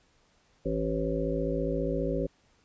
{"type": "harmonic tone", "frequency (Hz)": 54.8, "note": "A1", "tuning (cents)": -6, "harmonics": [1, 3, 5, 7, 9, 10], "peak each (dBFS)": [-34, -34, -34, -34, -34, -34], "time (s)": [0.65, 2.27], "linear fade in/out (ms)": 10, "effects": ["pink hiss -66 dBFS RMS until 2.64 s", "resampled to 16000 Hz"]}